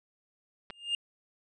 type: clicks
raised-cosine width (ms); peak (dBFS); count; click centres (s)
0.3; -25 / -25; 2; 0.701 / 0.706
type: tone with exponential growth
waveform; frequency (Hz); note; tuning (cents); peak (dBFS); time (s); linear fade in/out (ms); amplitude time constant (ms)
triangle; 2816; F7; +14; -23; 0.71-0.95; 2; 51
effects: resampled to 24000 Hz